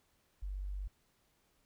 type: tone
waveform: sine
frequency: 48.24 Hz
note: G1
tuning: 27 cents flat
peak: -37 dBFS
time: 0.42-0.88 s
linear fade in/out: 10 ms
effects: pink hiss -74 dBFS RMS until 1.65 s